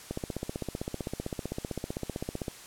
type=click train; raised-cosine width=2 ms; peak=-19 dBFS; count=38; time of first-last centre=0.11-2.482 s; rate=15.6 Hz; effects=white hiss -48 dBFS RMS until 2.66 s + low-pass 11000 Hz 12 dB/octave